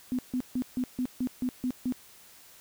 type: tone bursts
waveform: sine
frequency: 251.8 Hz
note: B3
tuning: 34 cents sharp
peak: -26 dBFS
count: 9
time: 0.12-1.923 s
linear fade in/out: 0 ms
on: 67 ms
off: 150 ms
effects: white hiss -54 dBFS RMS until 2.6 s